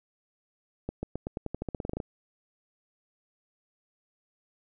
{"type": "accelerating click train", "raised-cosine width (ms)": 2, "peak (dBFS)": -19, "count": 16, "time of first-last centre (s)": [0.89, 2.002], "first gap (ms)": 140, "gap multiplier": 0.9, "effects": []}